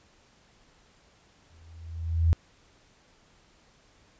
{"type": "tone with exponential growth", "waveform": "sine", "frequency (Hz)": 82.41, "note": "E2", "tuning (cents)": 0, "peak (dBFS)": -16, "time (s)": [1.5, 2.33], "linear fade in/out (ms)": 0, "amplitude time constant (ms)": 180, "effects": ["pink hiss -61 dBFS RMS until 4.19 s", "resampled to 16000 Hz"]}